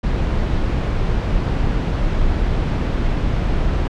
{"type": "noise", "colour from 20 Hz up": "brown", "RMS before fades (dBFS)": -18, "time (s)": [0.03, 3.88], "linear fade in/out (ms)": 10, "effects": ["low-pass 4000 Hz 12 dB/octave"]}